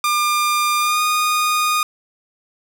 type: tone with pitch glide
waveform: sawtooth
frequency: 1200 to 1229.5 Hz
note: D6 to D#6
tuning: +37 to -21 cents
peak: -12 dBFS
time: 0.04-1.83 s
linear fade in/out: 2 ms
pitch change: +42 cents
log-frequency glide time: 0.79-1.01 s
effects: none